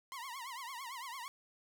sawtooth tone with vibrato, 1011 Hz, B5, 40 cents sharp, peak -39 dBFS, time 0.12-1.28 s, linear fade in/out 0 ms, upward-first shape triangle, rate 8.9 Hz, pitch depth 200 cents each way, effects none

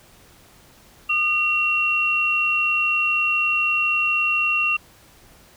sine tone pair together, 1218.7 / 2736 Hz, D#6 / F7, -36 / -36 cents, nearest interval octave + major second, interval 1400 cents, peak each -26 / -18 dBFS, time 1.09-4.77 s, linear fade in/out 10 ms, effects pink hiss -51 dBFS RMS until 5.56 s

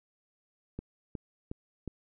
click train, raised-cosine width 3 ms, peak -24 dBFS, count 4, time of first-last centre 0.79-1.877 s, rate 2.76 Hz, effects none

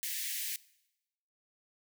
white high-pass noise, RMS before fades -37 dBFS, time 0.03-0.56 s, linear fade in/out 0 ms, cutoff 1700 Hz, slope 96 dB/octave, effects noise-tail reverb RT60 0.9 s tail -21 dB re dry

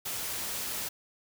white noise, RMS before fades -35 dBFS, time 0.05-0.89 s, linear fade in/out 10 ms, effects none

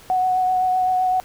sine tone with vibrato, 740 Hz, F#5, in tune, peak -16 dBFS, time 0.1-1.2 s, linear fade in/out 0 ms, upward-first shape triangle, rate 7.8 Hz, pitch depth 17 cents each way, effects pink hiss -46 dBFS RMS until 1.24 s

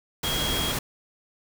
sine tone in noise, 3275 Hz, G#7, 25 cents flat, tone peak -28 dBFS, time 0.24-0.72 s, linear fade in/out 5 ms, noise pink, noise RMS -28 dBFS, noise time 0.23-0.79 s, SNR -3 dB, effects none

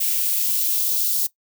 violet noise with high-pass filter sweep, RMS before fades -21 dBFS, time 0-1.27 s, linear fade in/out 10 ms, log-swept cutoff 2200 to 4200 Hz, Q 1.6, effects noise-tail reverb RT60 0.1 s tail -18 dB re dry

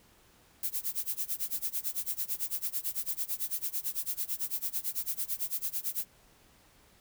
violet noise with tremolo, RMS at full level -31 dBFS, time 0.63-6.05 s, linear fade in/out 2 ms, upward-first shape sine, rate 9 Hz, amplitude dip 95%, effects pink hiss -62 dBFS RMS until 7 s

